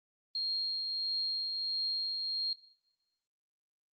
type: tone with tremolo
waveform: sine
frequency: 4234 Hz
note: C8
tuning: 20 cents sharp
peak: -30 dBFS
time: 0.35-2.53 s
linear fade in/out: 2 ms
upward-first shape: triangle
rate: 1.5 Hz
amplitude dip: 35%
effects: noise-tail reverb RT60 0.9 s tail -19 dB re dry + Opus 24 kbps